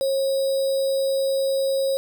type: tone with sample-and-hold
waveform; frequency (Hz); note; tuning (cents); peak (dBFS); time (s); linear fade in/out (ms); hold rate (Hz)
sine; 540; C#5; -45; -19; 0.01-1.97; 0; 4410
effects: none

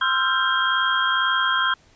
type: tone cluster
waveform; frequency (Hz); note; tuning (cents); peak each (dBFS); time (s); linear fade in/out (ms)
sine; 1041 / 1322 / 1384 / 1579 / 3234; C6 / E6 / F6 / G6 / G#7; -9 / +5 / -16 / +12 / -47; -24 / -28 / -24 / -23 / -25; 0.01-1.74; 5
effects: pink hiss -56 dBFS RMS until 1.95 s + resampled to 16000 Hz

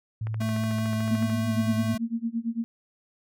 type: tone with pitch glide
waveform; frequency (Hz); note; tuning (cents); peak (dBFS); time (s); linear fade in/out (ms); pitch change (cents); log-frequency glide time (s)
sine; 110 to 108.61; A2 to A2; 0 to -22; -27; 0.21-1.95; 5; -22; 0.67-1.3
type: click train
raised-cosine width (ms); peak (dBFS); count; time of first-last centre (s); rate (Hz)
0.5; -25; 15; 0.27-1.299; 13.6
type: tone with vibrato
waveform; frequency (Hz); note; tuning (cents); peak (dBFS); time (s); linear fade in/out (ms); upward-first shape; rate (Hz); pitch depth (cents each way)
square; 220; A3; 0; -28; 0.4-1.98; 10; triangle; 5; 13
type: tone with tremolo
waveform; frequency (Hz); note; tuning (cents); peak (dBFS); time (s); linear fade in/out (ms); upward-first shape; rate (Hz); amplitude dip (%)
sine; 230.6; A#3; -19; -23; 1.11-2.64; 0; sine; 8.9; 95
effects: none

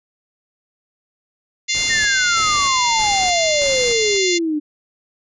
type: harmonic tone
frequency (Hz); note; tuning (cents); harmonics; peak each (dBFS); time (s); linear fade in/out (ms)
698.5; F5; 0; 3 / 4 / 5 / 6 / 7 / 8 / 9 / 10; -22 / -27 / -25 / -25 / -28 / -29 / -27 / -25; 1.68-4.39; 20
type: noise with tremolo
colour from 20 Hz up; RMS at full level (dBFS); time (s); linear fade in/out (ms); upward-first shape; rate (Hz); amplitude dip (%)
pink; -33; 1.74-4.18; 10; square; 1.6; 60
type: exponential sweep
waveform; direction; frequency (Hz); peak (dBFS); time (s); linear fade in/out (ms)
sine; down; 1864.7 to 293.7; -17; 1.89-4.6; 20
effects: resampled to 24000 Hz

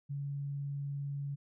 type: tone with vibrato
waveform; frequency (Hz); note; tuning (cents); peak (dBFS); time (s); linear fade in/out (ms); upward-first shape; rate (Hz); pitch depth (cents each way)
sine; 141.3; C#3; +34; -35; 0.09-1.36; 20; sine; 20; 14
effects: none

